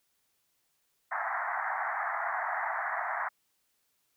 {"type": "band-pass noise", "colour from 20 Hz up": "pink", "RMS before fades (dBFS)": -33, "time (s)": [1.11, 3.29], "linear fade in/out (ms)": 10, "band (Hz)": [670, 2000], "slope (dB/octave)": 96, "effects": ["white hiss -75 dBFS RMS until 4.16 s"]}